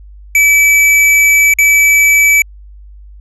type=tone with dropouts; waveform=square; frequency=2302 Hz; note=D7; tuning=35 cents flat; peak=-6 dBFS; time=0.35-2.42 s; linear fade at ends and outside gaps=2 ms; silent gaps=1.538-1.586 s; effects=added 50 Hz sine -32 dBFS peak until 3.2 s + resampled to 32000 Hz